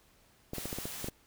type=noise; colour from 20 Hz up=white; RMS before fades=-42 dBFS; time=0.53-1.1 s; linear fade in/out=20 ms
type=clicks; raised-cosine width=2 ms; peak=-24 dBFS; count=8; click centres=0.534 / 0.583 / 0.656 / 0.729 / 0.786 / 0.855 / 1.044 / 1.085 s
effects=pink hiss -65 dBFS RMS until 1.26 s